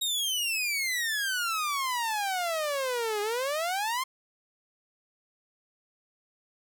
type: exponential two-way sweep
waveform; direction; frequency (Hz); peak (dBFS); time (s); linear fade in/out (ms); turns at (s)
sawtooth; down then up; 3806 to 407.3 to 1074; -24; 0.01-4.04; 10; 3.21
effects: none